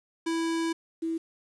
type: tone pair in turn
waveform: square / sine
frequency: 329.6 / 327.5 Hz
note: E4 / E4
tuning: 0 / -11 cents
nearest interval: unison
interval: 11 cents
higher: first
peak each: -27 dBFS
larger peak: neither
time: 0.26-0.73 / 1.02-1.18 s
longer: first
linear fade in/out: 10 ms
effects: resampled to 22050 Hz + 9-bit